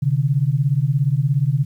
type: beating tone pair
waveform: sine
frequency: 130.81 / 147.81 Hz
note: C3 / D3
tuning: 0 / +11 cents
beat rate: 17 Hz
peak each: -18 dBFS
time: 0.02-1.65 s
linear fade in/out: 10 ms
effects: 9-bit